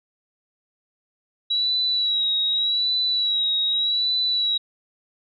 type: tone with vibrato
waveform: sine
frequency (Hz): 3887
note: B7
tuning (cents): -28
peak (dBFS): -19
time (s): 1.5-4.58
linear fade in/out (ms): 10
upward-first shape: sine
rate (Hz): 0.84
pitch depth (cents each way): 45
effects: none